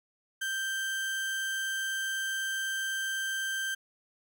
35% pulse tone, 1568 Hz, G6, in tune, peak -29 dBFS, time 0.41-3.75 s, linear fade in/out 10 ms, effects none

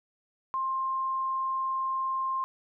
sine tone, 1057 Hz, C6, 17 cents sharp, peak -27 dBFS, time 0.54-2.44 s, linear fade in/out 0 ms, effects none

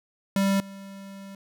square tone with level steps, 196 Hz, G3, in tune, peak -21 / -40 dBFS, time 0.36-1.35 s, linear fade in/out 2 ms, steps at 0.6 s, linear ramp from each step 2 ms, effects none

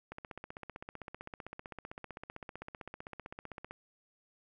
click train, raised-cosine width 0.5 ms, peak -28 dBFS, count 57, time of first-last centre 0.12-3.71 s, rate 15.6 Hz, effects none

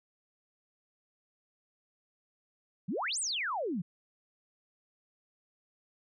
sine exponential two-way sweep, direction up then down, 155.8 to 9397 to 155.8 Hz, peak -31 dBFS, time 2.88-3.82 s, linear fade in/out 10 ms, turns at 3.19 s, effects none

